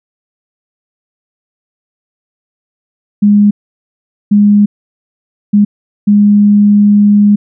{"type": "tone bursts at uneven times", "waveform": "sine", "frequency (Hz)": 205.8, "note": "G#3", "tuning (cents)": -16, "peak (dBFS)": -3, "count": 4, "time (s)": [[3.22, 3.51], [4.31, 4.66], [5.53, 5.65], [6.07, 7.36]], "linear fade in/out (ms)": 10, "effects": []}